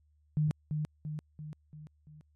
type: tone with echo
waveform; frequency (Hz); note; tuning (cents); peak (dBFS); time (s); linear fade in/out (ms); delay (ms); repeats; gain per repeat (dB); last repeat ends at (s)
sine; 152.1; D#3; -39; -25; 0.37-0.51; 0; 340; 5; -5; 2.21
effects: added 75 Hz sine -65 dBFS peak until 2.35 s + AAC 32 kbps